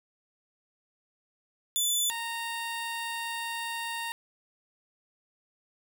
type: tone pair in turn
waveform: 15% pulse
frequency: 3492 / 924.9 Hz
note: A7 / A#5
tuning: -14 / -14 cents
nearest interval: octave + major seventh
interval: 2300 cents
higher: first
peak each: -18 / -26 dBFS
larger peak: first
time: 1.76-2.1 / 2.1-4.12 s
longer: second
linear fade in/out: 0 ms
effects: none